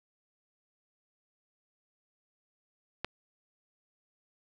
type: click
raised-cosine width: 0.3 ms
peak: -16 dBFS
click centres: 3.046 s
effects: none